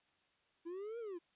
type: linear two-way sweep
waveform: triangle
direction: up then down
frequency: 326.7 to 478.6 to 326.7 Hz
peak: -40 dBFS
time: 0.65-1.19 s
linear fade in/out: 20 ms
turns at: 0.99 s
effects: white hiss -75 dBFS RMS until 1.35 s + resampled to 8000 Hz